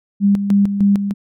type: tone with tremolo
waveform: sine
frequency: 200.4 Hz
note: G3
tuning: 38 cents sharp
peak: -9 dBFS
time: 0.2-1.14 s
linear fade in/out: 50 ms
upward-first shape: square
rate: 3.3 Hz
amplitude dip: 60%
effects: none